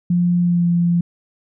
sine tone with pitch glide, 175.5 to 172.49 Hz, F3 to F3, +9 to -21 cents, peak -13 dBFS, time 0.1-1.01 s, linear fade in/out 5 ms, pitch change -30 cents, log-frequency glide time 0.4-0.67 s, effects none

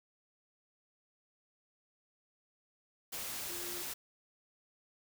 sine tone in noise, 349.2 Hz, F4, in tune, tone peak -47 dBFS, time 3.49-3.83 s, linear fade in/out 10 ms, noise white, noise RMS -41 dBFS, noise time 3.12-3.94 s, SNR -9 dB, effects none

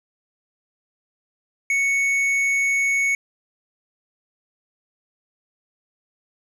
sine tone with tanh clipping, 2217 Hz, C#7, in tune, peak -19 dBFS, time 1.7-3.15 s, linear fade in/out 2 ms, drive 8 dB, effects none

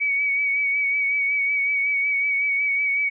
sine tone with vibrato, 2258 Hz, C#7, 31 cents sharp, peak -19 dBFS, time 0-3.1 s, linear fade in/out 20 ms, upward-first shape sine, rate 5.4 Hz, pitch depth 30 cents each way, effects none

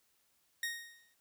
sawtooth tone with exponential decay, 1864.7 Hz, A#6, in tune, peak -29 dBFS, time 0.63-1.14 s, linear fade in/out 2 ms, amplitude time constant 110 ms, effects white hiss -74 dBFS RMS until 1.2 s

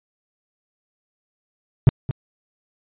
triangle tone with echo, 132 Hz, C3, 16 cents sharp, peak -4 dBFS, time 1.87-1.89 s, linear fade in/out 0 ms, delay 220 ms, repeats 1, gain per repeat -13 dB, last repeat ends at 2.11 s, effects resampled to 8000 Hz

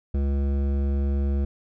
sine tone with hard clipping, 69.6 Hz, C#2, 8 cents sharp, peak -23 dBFS, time 0.14-1.45 s, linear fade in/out 5 ms, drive 13 dB, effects none

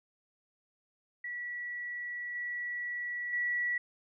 sine tone with level steps, 1942 Hz, B6, 30 cents flat, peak -36 / -34 / -29 dBFS, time 1.24-3.78 s, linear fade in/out 5 ms, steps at 2.35 / 3.33 s, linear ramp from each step 2 ms, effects none

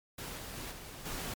pink noise with level steps, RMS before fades -42 / -44 / -42 / -47 / -39 dBFS, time 0.18-1.34 s, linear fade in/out 5 ms, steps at 0.37 / 0.55 / 0.71 / 1.05 s, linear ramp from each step 10 ms, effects MP3 96 kbps

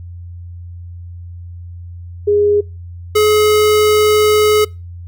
sine / square tone pair in turn, 412.1 / 424.4 Hz, G#4 / G#4, -13 / +38 cents, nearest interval minor second, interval 51 cents, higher second, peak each -9 dBFS, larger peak neither, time 2.27-2.61 / 3.15-4.65 s, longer second, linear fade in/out 10 ms, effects noise-tail reverb RT60 0.3 s tail -26 dB re dry + added 87 Hz sine -28 dBFS peak until 5.07 s

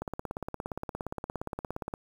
click train, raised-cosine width 1 ms, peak -20 dBFS, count 34, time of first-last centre 0.02-1.939 s, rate 17.2 Hz, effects 8-bit

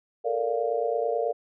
sine chord, Bb major seventh, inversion third, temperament just, 437 / 466.2 / 582.7 / 699.2 Hz, A4 / Bb4 / D5 / F5, -12 / 0 / -14 / +2 cents, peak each -32 / -27 / -30 / -30 dBFS, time 0.24-1.33 s, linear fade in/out 20 ms, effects none

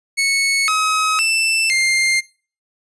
sawtooth tone with pitch steps, 2206 / 1273 / 2659 / 2108 Hz, C#7 / D#6 / E7 / C7, -9 / +39 / +14 / +12 cents, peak -11 dBFS, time 0.17-2.21 s, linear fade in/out 20 ms, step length 510 ms, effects noise-tail reverb RT60 0.4 s tail -22 dB re dry + resampled to 24000 Hz

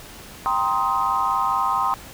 sine chord, C minor seventh, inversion second, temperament just, 784.9 / 941.9 / 1046.5 / 1255.8 Hz, G5 / Bb5 / C6 / Eb6, +2 / +18 / 0 / +16 cents, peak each -26 / -26 / -22 / -24 dBFS, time 0.46-1.94 s, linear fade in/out 0 ms, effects pink hiss -41 dBFS RMS until 2.13 s

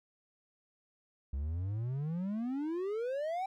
triangle exponential sweep, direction up, 65.41 to 784 Hz, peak -31 dBFS, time 1.33-3.46 s, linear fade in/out 5 ms, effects none

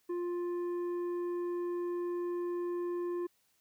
sine tone with tanh clipping, 350.5 Hz, F4, 6 cents sharp, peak -34 dBFS, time 0.09-3.27 s, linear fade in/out 10 ms, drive 7 dB, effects white hiss -73 dBFS RMS until 3.6 s

